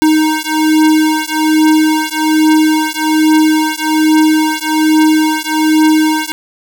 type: beating tone pair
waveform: square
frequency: 311.1 / 312.3 Hz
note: D#4 / D#4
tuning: 0 / +7 cents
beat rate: 1.2 Hz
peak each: -12 dBFS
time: 0.02-6.32 s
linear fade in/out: 0 ms
effects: none